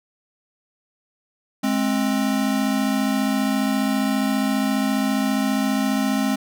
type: tone pair together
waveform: square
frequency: 210.1 / 264.9 Hz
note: G#3 / C4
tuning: +20 / +22 cents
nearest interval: major third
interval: 402 cents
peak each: -23 / -22 dBFS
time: 1.63-6.36 s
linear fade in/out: 10 ms
effects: none